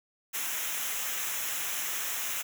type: noise with comb filter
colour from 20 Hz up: white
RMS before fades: -33 dBFS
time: 0.33-2.43 s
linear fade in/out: 20 ms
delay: 0.22 ms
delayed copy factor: -0.7
effects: none